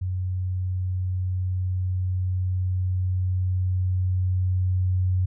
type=tone with level ramp; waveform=sine; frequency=92.1 Hz; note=F#2; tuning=7 cents flat; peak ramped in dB=-24 to -19 dBFS; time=0.01-5.26 s; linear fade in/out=10 ms; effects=none